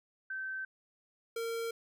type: tone pair in turn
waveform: sine / square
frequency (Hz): 1545 / 459.3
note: G6 / A#4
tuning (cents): -26 / -26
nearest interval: octave + major sixth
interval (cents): 2100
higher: first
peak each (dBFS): -36 / -35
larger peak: second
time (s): 0.3-0.65 / 1.36-1.71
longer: neither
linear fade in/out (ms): 5
effects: none